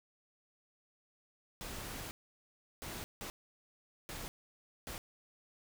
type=noise bursts at uneven times; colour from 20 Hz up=pink; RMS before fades=-44 dBFS; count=5; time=1.61-2.11 / 2.82-3.04 / 3.21-3.3 / 4.09-4.28 / 4.87-4.98 s; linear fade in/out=0 ms; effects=none